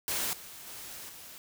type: noise with level steps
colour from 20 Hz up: white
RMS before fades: -32 / -47 / -44 / -48 dBFS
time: 0.08-1.38 s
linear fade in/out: 0 ms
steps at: 0.33 / 0.67 / 1.09 s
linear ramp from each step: 2 ms
effects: none